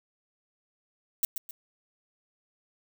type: noise with echo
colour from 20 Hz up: violet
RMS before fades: -25 dBFS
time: 1.23-1.25 s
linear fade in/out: 2 ms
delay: 130 ms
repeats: 2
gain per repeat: -8 dB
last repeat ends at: 1.51 s
effects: none